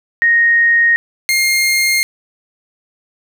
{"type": "tone pair in turn", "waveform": ["sine", "sawtooth"], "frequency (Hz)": [1864.7, 2124], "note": ["A#6", "C7"], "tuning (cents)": [0, 25], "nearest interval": "major second", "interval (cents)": 225, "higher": "second", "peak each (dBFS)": -8, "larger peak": "neither", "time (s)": [[0.22, 0.96], [1.29, 2.03]], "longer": "neither", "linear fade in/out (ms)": 0, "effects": []}